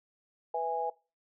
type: chord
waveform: sine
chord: E major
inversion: second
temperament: just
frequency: 494.4 / 659.3 / 824.1 Hz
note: B4 / E5 / G#5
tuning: +2 / 0 / -14 cents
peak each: -35 / -36 / -32 dBFS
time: 0.54-0.9 s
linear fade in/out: 5 ms
effects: noise-tail reverb RT60 0.3 s tail -22 dB re dry